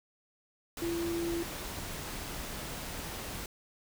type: tone in noise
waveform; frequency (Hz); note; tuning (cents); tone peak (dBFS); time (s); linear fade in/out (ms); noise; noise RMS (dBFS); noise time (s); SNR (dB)
sine; 338.7; E4; +47; -31; 0.82-1.43; 2; pink; -40; 0.77-3.46; +6
effects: none